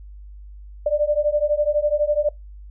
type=beating tone pair; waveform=sine; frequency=587.3 / 599.3 Hz; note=D5 / D5; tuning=0 / +35 cents; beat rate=12 Hz; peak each=-20 dBFS; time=0.86-2.29 s; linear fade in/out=5 ms; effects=noise-tail reverb RT60 0.2 s tail -25 dB re dry + added 50 Hz sine -37 dBFS peak until 2.7 s